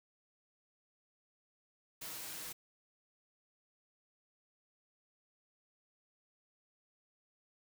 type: noise with comb filter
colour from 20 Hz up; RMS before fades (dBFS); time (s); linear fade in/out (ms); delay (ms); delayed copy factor
white; -45; 2.01-2.53; 10; 6.3; +0.75
effects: none